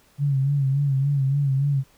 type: tone with vibrato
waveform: sine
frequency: 138.59 Hz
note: C#3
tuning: in tune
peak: -18 dBFS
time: 0.18-1.84 s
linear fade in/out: 50 ms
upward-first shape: sine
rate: 3.5 Hz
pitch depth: 65 cents each way
effects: pink hiss -58 dBFS RMS until 1.97 s